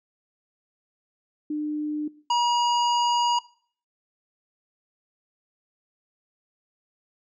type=tone pair in turn; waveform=sine / square; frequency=300.7 / 957.4 Hz; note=D4 / A#5; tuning=+41 / +46 cents; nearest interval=octave + minor sixth; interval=2005 cents; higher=second; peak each=-25 / -20 dBFS; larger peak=second; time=1.5-2.08 / 2.3-3.39 s; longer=second; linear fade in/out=5 ms; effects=noise-tail reverb RT60 0.5 s tail -20 dB re dry + resampled to 16000 Hz